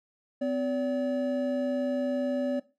triangle tone pair together, 255.2 / 573 Hz, C4 / D5, -43 / -43 cents, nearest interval octave + major second, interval 1400 cents, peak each -27 dBFS, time 0.41-2.6 s, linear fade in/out 10 ms, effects noise-tail reverb RT60 0.3 s tail -18 dB re dry

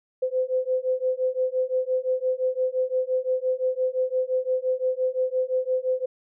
sine beating tone pair, 510 / 515.8 Hz, C5 / C5, -44 / -25 cents, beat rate 5.8 Hz, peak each -25 / -25 dBFS, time 0.22-6.06 s, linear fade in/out 10 ms, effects none

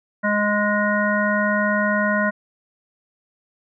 harmonic tone, 207.7 Hz, G#3, in tune, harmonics 1 / 3 / 5 / 7 / 9, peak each -22 / -23 / -26 / -23 / -25 dBFS, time 0.23-2.31 s, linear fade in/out 20 ms, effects none

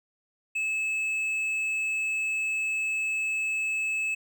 triangle tone with hard clipping, 2600 Hz, E7, 24 cents flat, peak -27 dBFS, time 0.55-4.15 s, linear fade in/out 10 ms, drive 7 dB, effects none

